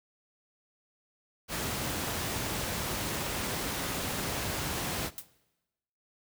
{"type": "noise", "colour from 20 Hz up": "pink", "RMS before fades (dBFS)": -33, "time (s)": [1.48, 5.11], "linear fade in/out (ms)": 50}
{"type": "noise with exponential decay", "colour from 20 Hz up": "blue", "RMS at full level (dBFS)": -34, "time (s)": [5.18, 5.28], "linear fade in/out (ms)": 1, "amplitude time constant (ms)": 20}
{"effects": ["noise-tail reverb RT60 1.0 s tail -20 dB re dry", "high-pass 60 Hz 12 dB/octave"]}